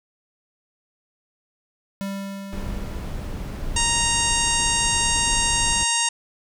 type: tone with exponential decay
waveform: square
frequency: 196.8 Hz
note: G3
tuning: 7 cents sharp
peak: -26 dBFS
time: 2.01-4.54 s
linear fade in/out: 0 ms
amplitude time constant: 550 ms
type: noise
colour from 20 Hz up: brown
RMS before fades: -29 dBFS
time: 2.52-5.84 s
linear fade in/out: 10 ms
type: harmonic tone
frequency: 932.3 Hz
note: A#5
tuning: in tune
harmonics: 1 / 2 / 3 / 4 / 5 / 6 / 7 / 8 / 9 / 10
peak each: -27 / -30 / -26 / -29 / -32 / -30 / -27 / -29 / -26 / -31 dBFS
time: 3.76-6.09 s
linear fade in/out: 5 ms
effects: none